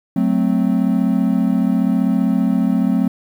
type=chord; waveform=triangle; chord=F# diminished; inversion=none; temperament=equal with one note detuned; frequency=185 / 220 / 260.9 Hz; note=F#3 / A3 / C4; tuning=0 / 0 / -5 cents; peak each=-16 dBFS; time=0.16-3.08 s; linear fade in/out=5 ms; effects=8-bit